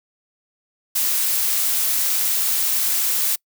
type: noise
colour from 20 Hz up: blue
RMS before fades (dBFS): -20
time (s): 0.95-3.36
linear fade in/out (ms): 10
effects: noise-tail reverb RT60 0.1 s tail -26 dB re dry